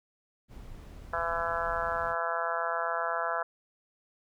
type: noise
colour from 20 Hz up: brown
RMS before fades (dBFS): -45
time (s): 0.48-2.16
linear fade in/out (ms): 50
type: harmonic tone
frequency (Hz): 167.9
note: E3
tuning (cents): +32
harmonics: 3 / 4 / 5 / 6 / 7 / 8 / 9 / 10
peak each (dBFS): -39 / -34 / -40 / -35 / -40 / -34 / -39 / -39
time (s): 1.13-3.43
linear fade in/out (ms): 5
effects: none